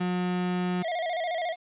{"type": "tone", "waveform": "35% pulse", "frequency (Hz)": 180, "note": "F#3", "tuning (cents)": -47, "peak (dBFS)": -24, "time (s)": [0, 0.83], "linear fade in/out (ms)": 10}
{"type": "tone with vibrato", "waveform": "square", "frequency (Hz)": 680, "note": "F5", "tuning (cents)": -46, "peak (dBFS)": -28, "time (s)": [0.81, 1.56], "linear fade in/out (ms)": 50, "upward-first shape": "square", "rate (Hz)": 14, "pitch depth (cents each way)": 83}
{"effects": ["resampled to 8000 Hz", "10-bit"]}